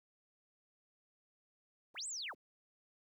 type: linear two-way sweep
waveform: sine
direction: up then down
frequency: 47.86 to 8372 to 47.86 Hz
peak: -40 dBFS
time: 1.94-2.35 s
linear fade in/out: 50 ms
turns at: 2.07 s
effects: 12-bit